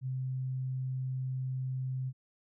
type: tone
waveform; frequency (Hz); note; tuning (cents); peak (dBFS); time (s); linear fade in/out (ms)
sine; 130; C3; -11; -32; 0.01-2.13; 50
effects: none